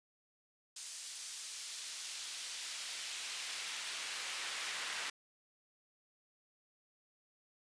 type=noise with high-pass filter sweep; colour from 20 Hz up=brown; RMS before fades=-43 dBFS; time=0.76-5.1 s; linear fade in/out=5 ms; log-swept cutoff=6000 to 1900 Hz; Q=0.84; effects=resampled to 22050 Hz